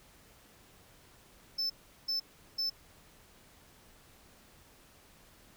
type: tone bursts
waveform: triangle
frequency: 5274 Hz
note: E8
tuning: in tune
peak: -29 dBFS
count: 3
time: 1.58-2.7 s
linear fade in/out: 10 ms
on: 120 ms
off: 380 ms
effects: pink hiss -60 dBFS RMS until 5.56 s